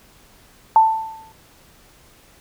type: tone with exponential decay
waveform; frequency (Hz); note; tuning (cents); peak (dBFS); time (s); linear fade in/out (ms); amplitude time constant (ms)
sine; 886; A5; +12; -6; 0.76-1.32; 1; 120
effects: pink hiss -51 dBFS RMS until 2.4 s